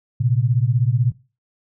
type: beating tone pair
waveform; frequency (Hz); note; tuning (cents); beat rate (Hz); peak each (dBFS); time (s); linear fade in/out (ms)
sine; 115.5 / 131.5; A#2 / C3; -16 / +9; 16; -18; 0.2-1.12; 10
effects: noise-tail reverb RT60 0.3 s tail -17 dB re dry